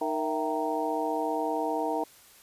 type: harmonic tone with a mistuned harmonic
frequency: 155 Hz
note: D#3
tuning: 6 cents flat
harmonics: 2 / 3 / 4 / 5 / 6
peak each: -33 / -33 / -33 / -33 / -33 dBFS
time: 0.01-2.04 s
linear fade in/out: 5 ms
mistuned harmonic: 4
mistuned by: +110 cents
effects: white hiss -55 dBFS RMS until 2.42 s + resampled to 32000 Hz